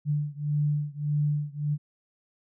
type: beating tone pair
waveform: sine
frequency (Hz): 147 / 148.7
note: D3 / D3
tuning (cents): +2 / +22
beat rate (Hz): 1.7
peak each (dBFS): -27 / -28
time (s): 0.05-1.78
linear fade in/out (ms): 50
effects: none